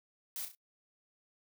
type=noise with echo; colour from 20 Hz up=blue; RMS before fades=-40 dBFS; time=0.36-0.45 s; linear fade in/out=0 ms; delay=33 ms; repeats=3; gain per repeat=-7 dB; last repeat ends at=0.549 s; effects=noise-tail reverb RT60 0.1 s tail -24 dB re dry